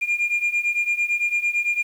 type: beating tone pair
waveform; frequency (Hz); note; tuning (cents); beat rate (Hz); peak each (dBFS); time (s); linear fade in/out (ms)
sine; 2404 / 2412.9; D7 / D7; +40 / +46; 8.9; -22 / -20; 0.01-1.83; 20
effects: tanh soft clip ceiling -16 dBFS + 8-bit